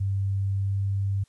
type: tone with pitch glide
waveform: sine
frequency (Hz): 98 to 98.57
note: G2 to G2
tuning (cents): 0 to +10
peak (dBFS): -23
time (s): 0-1.24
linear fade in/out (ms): 10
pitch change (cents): +10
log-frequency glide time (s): 0.57-0.76
effects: white hiss -66 dBFS RMS until 1.28 s + resampled to 24000 Hz